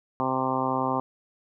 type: harmonic tone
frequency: 130.81 Hz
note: C3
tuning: in tune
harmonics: 1 / 2 / 3 / 4 / 5 / 6 / 7 / 8 / 9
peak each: -36 / -30 / -35 / -33 / -35 / -31 / -31 / -30 / -35 dBFS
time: 0.2-1 s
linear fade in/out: 0 ms
effects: none